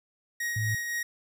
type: tone with tremolo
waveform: 45% pulse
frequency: 1885 Hz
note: A#6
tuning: 19 cents sharp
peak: -28 dBFS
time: 0.4-1.03 s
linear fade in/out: 5 ms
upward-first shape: triangle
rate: 3.9 Hz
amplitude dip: 40%
type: tone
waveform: sine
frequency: 110 Hz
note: A2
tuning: in tune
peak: -27 dBFS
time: 0.56-0.75 s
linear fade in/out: 5 ms
effects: none